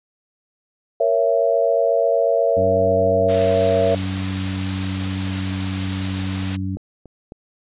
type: chord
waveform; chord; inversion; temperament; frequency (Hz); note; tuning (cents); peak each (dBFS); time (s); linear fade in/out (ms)
sine; A# diminished; none; equal with one note detuned; 466.2 / 554.4 / 668.5; A#4 / C#5 / E5; 0 / 0 / +24; -20 / -19 / -18; 1-3.95; 5
type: harmonic tone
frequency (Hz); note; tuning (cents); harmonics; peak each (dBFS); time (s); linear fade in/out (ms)
95; F#2; +46; 1 / 2 / 3; -24 / -27 / -29; 2.56-6.77; 20
type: noise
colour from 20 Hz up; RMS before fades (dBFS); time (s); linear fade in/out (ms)
white; -28; 3.28-6.57; 20
type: clicks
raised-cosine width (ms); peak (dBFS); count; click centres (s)
2; -27 / -19 / -28 / -22; 4; 5.515 / 6.77 / 7.057 / 7.321
effects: resampled to 8000 Hz